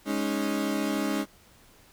35% pulse chord, Ab suspended fourth, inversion none, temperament equal, 207.7 / 277.2 / 311.1 Hz, Ab3 / Db4 / Eb4, 0 / 0 / 0 cents, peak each -29 dBFS, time 0.05-1.26 s, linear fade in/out 50 ms, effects pink hiss -57 dBFS RMS until 1.92 s

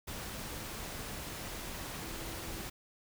sine tone in noise, 329.6 Hz, E4, in tune, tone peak -50 dBFS, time 2.02-2.63 s, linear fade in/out 10 ms, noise pink, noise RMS -42 dBFS, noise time 0.07-2.7 s, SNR -11 dB, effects none

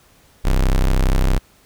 40% pulse tone, 32.42 Hz, C1, 15 cents flat, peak -12 dBFS, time 0.44-1.39 s, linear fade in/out 20 ms, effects pink hiss -53 dBFS RMS until 1.65 s

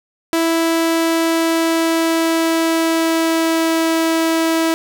sawtooth tone with pitch glide, 329.6 to 326.2 Hz, E4 to E4, 0 to -18 cents, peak -10 dBFS, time 0.33-4.74 s, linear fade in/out 0 ms, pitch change -18 cents, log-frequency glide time 0.53-3.84 s, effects none

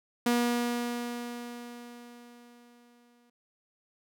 sawtooth tone with exponential decay, 240 Hz, B3, 49 cents flat, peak -19 dBFS, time 0.26-3.3 s, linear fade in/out 5 ms, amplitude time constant 660 ms, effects none

